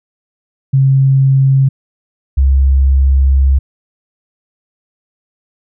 sine tone pair in turn, 134.9 / 67.45 Hz, C#3 / C#2, -47 / -47 cents, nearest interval octave, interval 1200 cents, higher first, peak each -6 dBFS, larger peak neither, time 0.73-1.69 / 2.37-3.59 s, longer second, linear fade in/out 10 ms, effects none

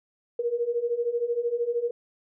sine beating tone pair, 466.2 / 479.2 Hz, A#4 / A#4, 0 / +48 cents, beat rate 13 Hz, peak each -29 / -26 dBFS, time 0.39-1.91 s, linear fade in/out 5 ms, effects none

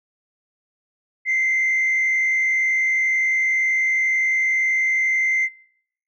sine tone with frequency modulation, 2077 Hz, C7, 13 cents flat, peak -16 dBFS, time 1.25-5.49 s, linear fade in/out 50 ms, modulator 58 Hz, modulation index 0.75, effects noise-tail reverb RT60 0.7 s tail -26 dB re dry + tanh soft clip ceiling -14 dBFS

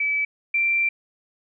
sine tone pair in turn, 2300 / 2355 Hz, D7 / D7, -37 / +4 cents, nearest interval unison, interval 41 cents, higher second, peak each -20 / -18 dBFS, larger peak second, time 0-0.25 / 0.54-0.89 s, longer second, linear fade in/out 5 ms, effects none

